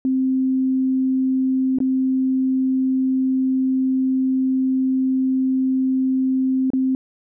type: tone with dropouts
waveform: sine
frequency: 261.6 Hz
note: C4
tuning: in tune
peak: -16 dBFS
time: 0.05-6.95 s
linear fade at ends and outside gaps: 1 ms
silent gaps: 1.786-1.803 / 6.703-6.734 s
effects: none